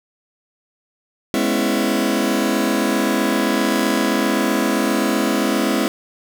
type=chord; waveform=sawtooth; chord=C# minor seventh; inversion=second; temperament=just; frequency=207.9 / 249.5 / 277.2 / 332.6 Hz; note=G#3 / B3 / C#4 / E4; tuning=+2 / +18 / 0 / +16 cents; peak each=-18 dBFS; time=1.34-5.88 s; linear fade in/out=0 ms; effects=none